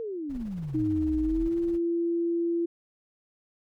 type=exponential sweep; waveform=sine; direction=down; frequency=470 to 37.2 Hz; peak=-31 dBFS; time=0-1.48 s; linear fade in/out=0 ms
type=noise with tremolo; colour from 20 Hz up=brown; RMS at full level=-42 dBFS; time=0.29-1.79 s; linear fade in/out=20 ms; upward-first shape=sine; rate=18 Hz; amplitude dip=65%
type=tone with pitch glide; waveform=sine; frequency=311.1 to 339.3 Hz; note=D#4 to F4; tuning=0 to -50 cents; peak=-24 dBFS; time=0.74-2.66 s; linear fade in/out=10 ms; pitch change=+150 cents; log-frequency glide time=1.22-1.57 s
effects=none